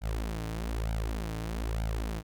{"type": "tone with flanger", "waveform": "sawtooth", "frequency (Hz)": 55, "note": "A1", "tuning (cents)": 0, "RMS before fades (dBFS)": -33, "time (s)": [0.01, 2.23], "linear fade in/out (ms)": 50, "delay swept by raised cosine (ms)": [1.3, 6.7], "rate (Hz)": 1.1, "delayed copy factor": 1, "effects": []}